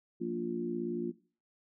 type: harmonic tone with a mistuned harmonic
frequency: 58.27 Hz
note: A#1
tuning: in tune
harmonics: 3 / 4 / 5 / 6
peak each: -40 / -37 / -41 / -35 dBFS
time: 0.2-1.12 s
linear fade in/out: 20 ms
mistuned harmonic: 3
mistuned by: +34 cents
effects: noise-tail reverb RT60 0.4 s tail -19 dB re dry